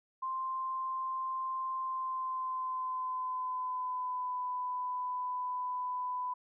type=tone with pitch glide; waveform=sine; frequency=1046.5 to 998.7 Hz; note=C6 to B5; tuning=0 to +19 cents; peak=-33 dBFS; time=0.22-6.34 s; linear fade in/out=10 ms; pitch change=-81 cents; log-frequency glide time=1.79-4.41 s; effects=none